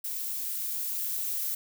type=noise with level ramp; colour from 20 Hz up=violet; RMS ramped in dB=-34 to -31 dBFS; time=0.04-1.55 s; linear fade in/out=5 ms; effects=none